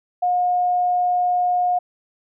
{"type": "tone", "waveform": "sine", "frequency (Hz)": 718, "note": "F5", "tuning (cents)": 48, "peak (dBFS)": -16, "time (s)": [0.22, 1.79], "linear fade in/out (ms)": 10, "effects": []}